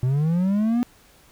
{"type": "linear sweep", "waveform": "triangle", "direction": "up", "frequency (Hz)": [122.5, 246.9], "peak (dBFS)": -16, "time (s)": [0.03, 0.83], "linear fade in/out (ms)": 0, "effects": ["pink hiss -54 dBFS RMS until 1.31 s"]}